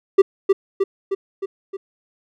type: tone with echo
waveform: triangle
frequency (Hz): 390.2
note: G4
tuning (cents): -8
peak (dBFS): -4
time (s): 0.18-0.22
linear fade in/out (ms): 10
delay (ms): 310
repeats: 5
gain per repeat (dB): -4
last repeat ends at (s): 1.77
effects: none